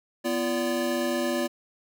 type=tone cluster; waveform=square; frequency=246.9 / 341.5 / 579 Hz; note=B3 / F4 / D5; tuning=0 / -39 / -25 cents; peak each=-30 dBFS; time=0.24-1.48 s; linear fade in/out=20 ms; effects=none